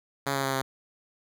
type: tone with pitch steps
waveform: 5% pulse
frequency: 138.59 / 136.84 / 135.11 / 133.41 Hz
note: C#3 / C#3 / C#3 / C3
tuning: 0 / -22 / -44 / +34 cents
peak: -15 dBFS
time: 0.26-0.62 s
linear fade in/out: 10 ms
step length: 90 ms
effects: none